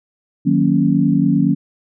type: chord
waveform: sine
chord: D# minor seventh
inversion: none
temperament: equal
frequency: 155.56 / 185 / 233.1 / 277.2 Hz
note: D#3 / F#3 / A#3 / C#4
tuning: 0 / 0 / 0 / 0 cents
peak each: -18 / -17 / -18 / -16 dBFS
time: 0.45-1.55 s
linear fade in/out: 20 ms
effects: none